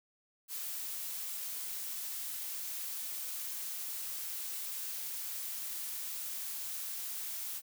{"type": "noise", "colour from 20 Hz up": "blue", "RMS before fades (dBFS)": -40, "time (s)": [0.48, 7.62], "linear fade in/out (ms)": 50, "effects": []}